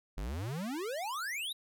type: exponential sweep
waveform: square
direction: up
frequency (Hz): 43.65 to 3951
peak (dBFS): -36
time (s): 0.17-1.53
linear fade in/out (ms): 10
effects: none